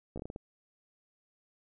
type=slowing click train; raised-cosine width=2 ms; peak=-27 dBFS; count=7; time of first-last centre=0.16-0.361 s; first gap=15 ms; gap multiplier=1.32; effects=none